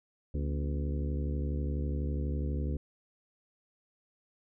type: harmonic tone with a mistuned harmonic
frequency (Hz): 72.1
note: D2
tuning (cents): -31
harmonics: 1 / 2 / 3 / 4 / 5 / 6 / 7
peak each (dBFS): -31 / -37 / -41 / -43 / -45 / -47 / -48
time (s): 0.34-2.77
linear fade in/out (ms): 5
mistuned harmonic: 3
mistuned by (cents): +120
effects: none

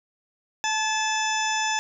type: harmonic tone with a mistuned harmonic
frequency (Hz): 873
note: A5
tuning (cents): -14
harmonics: 1 / 2 / 3 / 4 / 6 / 7 / 8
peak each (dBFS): -26 / -29 / -31 / -32 / -34 / -34 / -35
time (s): 0.64-1.79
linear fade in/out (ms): 0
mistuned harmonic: 2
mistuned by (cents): -25
effects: none

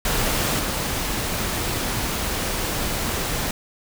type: noise with level steps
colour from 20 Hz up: pink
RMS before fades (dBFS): -22 / -25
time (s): 0.05-3.51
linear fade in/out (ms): 2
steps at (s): 0.59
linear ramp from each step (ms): 2
effects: none

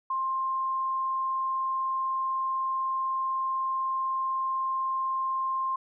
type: tone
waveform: sine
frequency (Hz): 1056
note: C6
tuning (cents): +16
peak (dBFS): -26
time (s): 0.1-5.76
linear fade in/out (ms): 5
effects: none

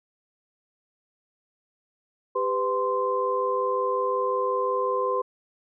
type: tone cluster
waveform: sine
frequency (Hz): 396.5 / 502 / 1040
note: G4 / B4 / C6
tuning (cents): +20 / +28 / -11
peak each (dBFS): -29 / -26 / -26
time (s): 2.35-5.22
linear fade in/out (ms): 10
effects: none

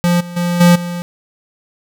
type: tone with level steps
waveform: square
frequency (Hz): 174.61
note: F3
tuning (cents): 0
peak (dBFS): -11 / -27 / -15 / -6 / -21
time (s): 0.04-1.02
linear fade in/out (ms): 0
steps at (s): 0.2 / 0.36 / 0.6 / 0.75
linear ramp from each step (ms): 10
effects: none

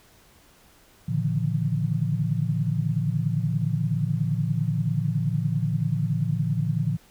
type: tone cluster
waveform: sine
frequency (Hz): 113.8 / 143.5 / 154 / 170.9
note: A#2 / D3 / D#3 / F3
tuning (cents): -41 / -40 / -17 / -37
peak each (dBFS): -27 / -27 / -28 / -28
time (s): 1.08-6.97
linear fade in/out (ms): 10
effects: pink hiss -56 dBFS RMS until 7.1 s

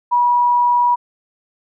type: tone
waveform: sine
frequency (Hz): 969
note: B5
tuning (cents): -33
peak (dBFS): -11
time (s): 0.11-0.96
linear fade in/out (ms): 20
effects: none

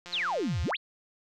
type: click train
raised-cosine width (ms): 0.2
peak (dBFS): -26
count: 115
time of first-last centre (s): 0.06-0.708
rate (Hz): 176
type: exponential two-way sweep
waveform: sine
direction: down then up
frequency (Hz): 4527 to 67.1 to 4527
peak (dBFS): -27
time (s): 0.12-0.77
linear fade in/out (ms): 20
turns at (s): 0.62
effects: none

